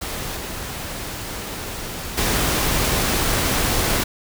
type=noise with level steps; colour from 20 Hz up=pink; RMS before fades=-28 / -30 / -20 dBFS; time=0.01-4.04 s; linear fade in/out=10 ms; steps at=0.36 / 2.17 s; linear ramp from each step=10 ms; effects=none